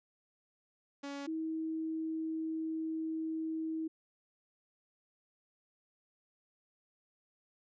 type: tone pair in turn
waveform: sawtooth / sine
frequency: 281.4 / 319.9 Hz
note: C#4 / D#4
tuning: +26 / +48 cents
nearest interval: major second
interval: 222 cents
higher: second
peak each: -36 / -34 dBFS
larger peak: second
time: 1.03-1.27 / 1.27-3.88 s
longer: second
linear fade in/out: 10 ms
effects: resampled to 16000 Hz